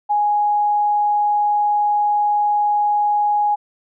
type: tone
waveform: sine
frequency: 830.6 Hz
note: G#5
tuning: in tune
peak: -14 dBFS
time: 0.09-3.56 s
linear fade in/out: 20 ms
effects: none